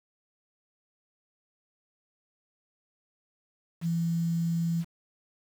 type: tone with quantisation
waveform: sine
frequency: 167.6 Hz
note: E3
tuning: 29 cents sharp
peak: -25 dBFS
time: 3.81-4.85 s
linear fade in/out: 50 ms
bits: 8
effects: none